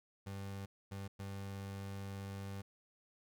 30% pulse tone bursts at uneven times, 98.3 Hz, G2, 5 cents sharp, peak -40 dBFS, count 3, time 0.26-0.66 / 0.91-1.08 / 1.19-2.62 s, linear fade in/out 10 ms, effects none

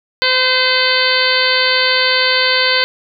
harmonic tone with a mistuned harmonic, 513 Hz, C5, 34 cents flat, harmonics 1 / 2 / 3 / 4 / 5 / 6 / 7 / 8 / 9, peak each -20 / -22 / -18 / -18 / -23 / -20 / -22 / -21 / -18 dBFS, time 0.22-2.84 s, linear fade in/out 0 ms, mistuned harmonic 9, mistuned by -31 cents, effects none

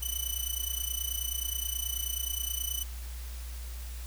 5% pulse tone with amplitude modulation, 2991 Hz, F#7, 18 cents sharp, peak -20 dBFS, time 0.02-2.84 s, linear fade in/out 10 ms, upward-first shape sine, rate 29.4 Hz, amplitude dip 85%, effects added 60 Hz sine -37 dBFS peak until 4.06 s + white hiss -49 dBFS RMS until 4.06 s

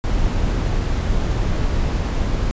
brown noise, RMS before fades -19 dBFS, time 0.04-2.51 s, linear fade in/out 0 ms, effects resampled to 16000 Hz

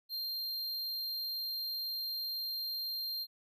square tone, 4186 Hz, C8, in tune, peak -36 dBFS, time 0.09-3.27 s, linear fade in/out 50 ms, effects none

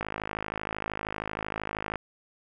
click train, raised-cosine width 0.5 ms, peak -16 dBFS, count 104, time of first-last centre 0.01-1.957 s, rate 52.9 Hz, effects none

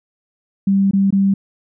sine tone with dropouts, 196 Hz, G3, in tune, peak -11 dBFS, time 0.67-1.34 s, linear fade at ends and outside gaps 5 ms, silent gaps 0.911-0.933 / 1.106-1.125 s, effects none

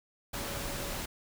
sine tone in noise, 565 Hz, C#5, 33 cents sharp, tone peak -46 dBFS, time 0.33-0.98 s, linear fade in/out 10 ms, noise pink, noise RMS -37 dBFS, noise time 0.33-1.06 s, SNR -12 dB, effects none

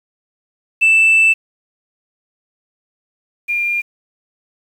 sine tone pair in turn, 2648 / 2401 Hz, E7 / D7, +7 / +38 cents, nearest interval major second, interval 169 cents, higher first, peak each -6 / -15 dBFS, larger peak first, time 0.81-1.34 / 3.48-3.82 s, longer first, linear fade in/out 20 ms, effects tanh soft clip ceiling -6 dBFS + 7-bit

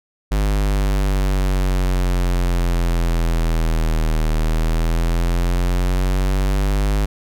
square exponential two-way sweep, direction down then up, 51 to 38.94 to 51 Hz, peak -16 dBFS, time 0.31-7.06 s, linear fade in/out 10 ms, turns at 4.29 s, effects none

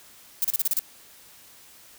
violet noise bursts, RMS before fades -23 dBFS, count 7, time 0.42-0.792 s, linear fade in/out 0 ms, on 24 ms, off 34 ms, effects white hiss -51 dBFS RMS until 1.98 s

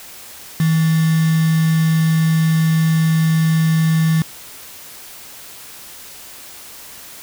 sine tone with quantisation, 160.9 Hz, E3, 42 cents flat, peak -12 dBFS, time 0.6-4.22 s, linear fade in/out 2 ms, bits 4, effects white hiss -37 dBFS RMS until 7.22 s

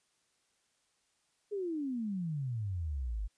sine exponential sweep, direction down, 423.8 to 47.26 Hz, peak -33 dBFS, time 1.51-3.28 s, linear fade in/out 20 ms, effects white hiss -75 dBFS RMS until 3.37 s + resampled to 22050 Hz

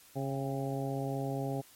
harmonic tone with a mistuned harmonic, 136.7 Hz, C#3, 24 cents flat, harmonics 1 / 2 / 3 / 4 / 5 / 6, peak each -35 / -38 / -40 / -41 / -42 / -43 dBFS, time 0.15-1.62 s, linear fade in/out 20 ms, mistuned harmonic 6, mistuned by -45 cents, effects white hiss -58 dBFS RMS until 1.75 s + MP3 64 kbps

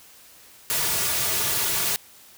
white noise with comb filter, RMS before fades -24 dBFS, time 0.7-1.96 s, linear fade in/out 0 ms, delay 3.8 ms, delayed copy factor -0.7, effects white hiss -50 dBFS RMS until 2.37 s

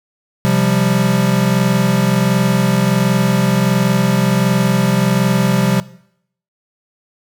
square chord, C suspended fourth, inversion none, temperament equal, 130.81 / 174.61 / 196 Hz, C3 / F3 / G3, 0 / 0 / 0 cents, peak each -17 dBFS, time 0.45-5.8 s, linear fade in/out 0 ms, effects noise-tail reverb RT60 0.7 s tail -19 dB re dry

